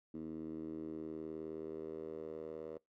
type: tone with band-pass filter sweep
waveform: 10% pulse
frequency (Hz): 79.2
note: D#2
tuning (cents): +31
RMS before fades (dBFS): -45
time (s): 0.14-2.78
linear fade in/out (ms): 5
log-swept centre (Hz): 280 to 510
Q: 3.5
effects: noise-tail reverb RT60 0.2 s tail -25 dB re dry